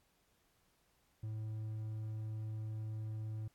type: tone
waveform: triangle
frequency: 108.9 Hz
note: A2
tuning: 17 cents flat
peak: -37 dBFS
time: 1.23-3.48 s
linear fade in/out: 5 ms
effects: pink hiss -75 dBFS RMS until 3.54 s + AAC 64 kbps